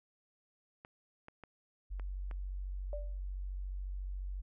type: clicks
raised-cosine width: 0.5 ms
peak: -34 dBFS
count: 5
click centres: 0.849 / 1.284 / 1.437 / 1.997 / 2.312 s
type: tone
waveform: sine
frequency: 47.07 Hz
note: F#1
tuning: 30 cents sharp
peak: -37 dBFS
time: 1.9-4.42 s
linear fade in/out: 20 ms
type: tone with exponential decay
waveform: sine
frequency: 587.3 Hz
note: D5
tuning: in tune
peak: -37 dBFS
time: 2.93-3.19 s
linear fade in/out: 1 ms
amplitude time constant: 56 ms
effects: none